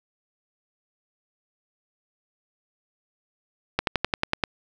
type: slowing click train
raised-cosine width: 0.3 ms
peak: -5 dBFS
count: 8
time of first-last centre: 3.79-4.438 s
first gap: 82 ms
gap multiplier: 1.04
effects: none